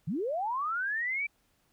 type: linear sweep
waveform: sine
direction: up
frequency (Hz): 130.81 to 2349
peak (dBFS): -29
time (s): 0.07-1.27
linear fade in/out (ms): 10
effects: pink hiss -71 dBFS RMS until 1.72 s